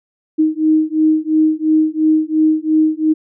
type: beating tone pair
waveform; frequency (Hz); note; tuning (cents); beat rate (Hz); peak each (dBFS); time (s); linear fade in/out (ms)
sine; 311.1 / 314; D#4 / D#4; 0 / +16; 2.9; -14; 0.38-3.14; 20
effects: none